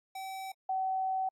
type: tone pair in turn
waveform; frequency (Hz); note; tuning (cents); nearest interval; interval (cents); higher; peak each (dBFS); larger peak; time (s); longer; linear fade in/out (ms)
square / sine; 767 / 759.1; G5 / F#5; -38 / +44; unison; 18; first; -39 / -29; second; 0.15-0.52 / 0.69-1.29; second; 5
effects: AAC 64 kbps